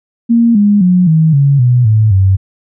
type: tone with pitch steps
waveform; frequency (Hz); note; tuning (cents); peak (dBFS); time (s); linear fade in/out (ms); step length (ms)
sine; 233.1 / 205.3 / 180.79 / 159.21 / 140.21 / 123.48 / 108.74 / 95.77; A#3 / G#3 / F#3 / D#3 / C#3 / B2 / A2 / G2; 0 / -20 / -40 / +40 / +20 / 0 / -20 / -40; -5; 0.29-2.37; 20; 260
effects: none